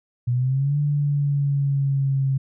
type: exponential two-way sweep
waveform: sine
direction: up then down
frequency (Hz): 120 to 146.7 to 134.4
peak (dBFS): -18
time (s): 0.27-2.38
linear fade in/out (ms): 10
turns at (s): 0.78
effects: none